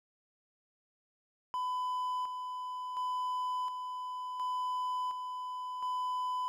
triangle tone with tremolo, 1003 Hz, B5, 26 cents sharp, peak -30 dBFS, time 1.54-6.48 s, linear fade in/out 0 ms, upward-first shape square, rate 0.7 Hz, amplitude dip 45%, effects none

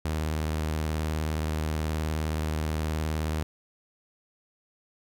sawtooth tone with vibrato, 77.78 Hz, D#2, in tune, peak -23 dBFS, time 0.05-3.43 s, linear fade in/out 0 ms, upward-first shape square, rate 19 Hz, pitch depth 47 cents each way, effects none

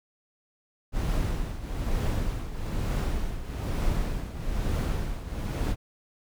brown noise with tremolo, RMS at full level -25 dBFS, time 0.92-5.76 s, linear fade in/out 50 ms, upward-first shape triangle, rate 1.1 Hz, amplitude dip 75%, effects none

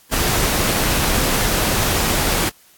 pink noise with amplitude modulation, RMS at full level -17 dBFS, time 0.11-2.5 s, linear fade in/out 20 ms, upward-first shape sine, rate 260 Hz, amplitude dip 25%, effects white hiss -51 dBFS RMS until 2.77 s + AAC 64 kbps

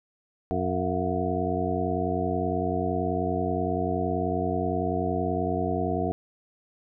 harmonic tone with a mistuned harmonic, 90.5 Hz, F#2, 38 cents flat, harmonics 1 / 2 / 3 / 4 / 5 / 7 / 8, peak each -32 / -32 / -32 / -32 / -32 / -32 / -32 dBFS, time 0.51-6.12 s, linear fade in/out 0 ms, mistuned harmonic 7, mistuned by +86 cents, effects none

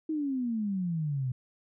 sine exponential sweep, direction down, 321 to 123.6 Hz, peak -28 dBFS, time 0.09-1.32 s, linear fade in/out 5 ms, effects none

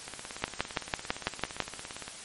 two click trains, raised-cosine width 0.3 ms, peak -22 / -10 dBFS, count 36 / 8, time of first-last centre 0.08-2.08 / 0.44-1.603 s, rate 17.5 / 6.02 Hz, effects white hiss -44 dBFS RMS until 2.24 s + MP3 48 kbps

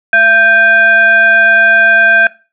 sine tone with frequency modulation, 1568 Hz, G6, in tune, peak -4 dBFS, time 0.13-2.27 s, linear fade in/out 2 ms, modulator 891 Hz, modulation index 0.59, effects noise-tail reverb RT60 0.3 s tail -18 dB re dry

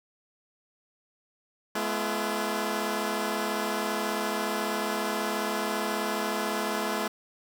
10% pulse tone cluster, 213.6 / 248.2 / 339.6 Hz, G#3 / B3 / F4, +49 / +9 / -48 cents, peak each -22 / -27 / -24 dBFS, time 1.75-7.08 s, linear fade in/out 5 ms, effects none

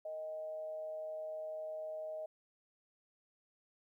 sine tone with amplitude modulation, 626 Hz, D#5, 10 cents sharp, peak -38 dBFS, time 0.05-2.26 s, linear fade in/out 5 ms, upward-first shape sine, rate 170 Hz, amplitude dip 40%, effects 13-bit

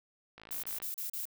click train, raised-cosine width 0.3 ms, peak -33 dBFS, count 25, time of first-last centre 0.38-0.82 s, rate 54.6 Hz
violet noise bursts, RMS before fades -38 dBFS, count 5, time 0.51-1.254 s, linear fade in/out 2 ms, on 120 ms, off 36 ms
effects none

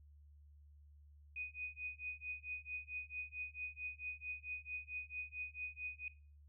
sine tone with tremolo, 2489 Hz, D#7, in tune, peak -39 dBFS, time 1.36-6.08 s, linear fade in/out 2 ms, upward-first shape triangle, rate 4.5 Hz, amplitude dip 100%, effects noise-tail reverb RT60 0.4 s tail -18 dB re dry + added 73 Hz sine -59 dBFS peak until 6.48 s

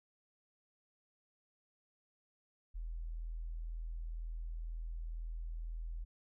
sine tone, 41.02 Hz, E1, 8 cents flat, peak -39 dBFS, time 2.74-6.05 s, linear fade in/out 20 ms, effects none

